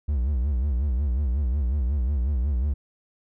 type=tone with vibrato; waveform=triangle; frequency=66.6 Hz; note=C2; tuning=31 cents sharp; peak=-19 dBFS; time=0.08-2.74 s; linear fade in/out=10 ms; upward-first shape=sine; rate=5.5 Hz; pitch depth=200 cents each way; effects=none